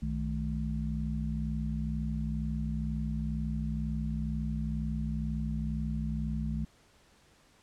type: tone cluster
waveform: sine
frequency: 62.1 / 154.6 / 216.7 Hz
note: B1 / D#3 / A3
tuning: +10 / -11 / -26 cents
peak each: -34 / -35 / -35 dBFS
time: 0.02-6.65 s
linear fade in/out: 5 ms
effects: pink hiss -63 dBFS RMS until 7.62 s + low-pass 9000 Hz 12 dB/octave